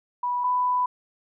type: tone pair in turn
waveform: sine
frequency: 981 / 994.1 Hz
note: B5 / B5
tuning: -12 / +11 cents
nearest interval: unison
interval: 23 cents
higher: second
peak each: -23 / -20 dBFS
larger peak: second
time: 0.23-0.44 / 0.44-0.86 s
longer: second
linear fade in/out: 5 ms
effects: none